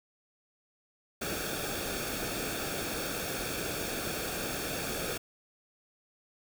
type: noise with comb filter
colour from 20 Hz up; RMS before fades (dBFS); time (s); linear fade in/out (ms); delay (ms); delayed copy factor
pink; -35; 1.21-5.18; 10; 1; -0.65
effects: none